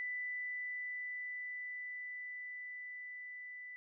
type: tone with level ramp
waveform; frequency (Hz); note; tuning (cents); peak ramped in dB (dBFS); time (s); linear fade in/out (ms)
sine; 1988; B6; +11; -37 to -46; 0-3.76; 0
effects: none